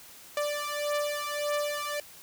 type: beating tone pair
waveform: sawtooth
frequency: 587 / 588.7 Hz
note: D5 / D5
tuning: -1 / +4 cents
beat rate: 1.7 Hz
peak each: -28 / -28 dBFS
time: 0.37-2 s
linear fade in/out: 2 ms
effects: white hiss -50 dBFS RMS until 2.22 s